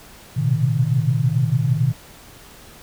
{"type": "tone cluster", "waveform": "sine", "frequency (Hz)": [113.2, 124.2, 130.9, 155.8], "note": ["A2", "B2", "C3", "D#3"], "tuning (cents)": [50, 10, 1, 3], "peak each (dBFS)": [-23, -21, -21, -21], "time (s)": [0.36, 1.93], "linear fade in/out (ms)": 20, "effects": ["pink hiss -44 dBFS RMS until 2.82 s"]}